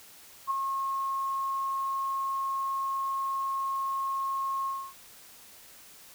sine tone with ADSR envelope, 1082 Hz, C#6, 42 cents flat, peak -23 dBFS, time 0.47-4.94 s, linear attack 37 ms, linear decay 8 ms, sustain -5 dB, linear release 280 ms, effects white hiss -52 dBFS RMS until 6.14 s

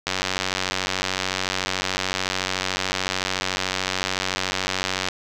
click train, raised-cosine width 0.2 ms, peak -5 dBFS, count 471, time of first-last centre 0.07-5.086 s, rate 93.7 Hz, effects none

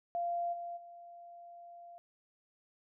sine tone with level steps, 692 Hz, F5, 16 cents flat, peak -32 / -39 / -49 dBFS, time 0.15-1.98 s, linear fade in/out 0 ms, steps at 0.52 / 0.76 s, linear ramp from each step 20 ms, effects none

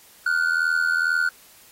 triangle ring-modulated tone, 1462 Hz, F#6, 21 cents flat, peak -14 dBFS, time 0.26-1.29 s, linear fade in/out 5 ms, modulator 41.1 Hz, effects white hiss -51 dBFS RMS until 1.71 s + AAC 48 kbps

